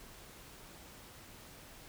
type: silence
effects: pink hiss -54 dBFS RMS until 1.88 s